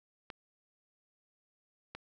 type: clicks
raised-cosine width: 0.3 ms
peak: -26 dBFS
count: 2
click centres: 0.302 / 1.95 s
effects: none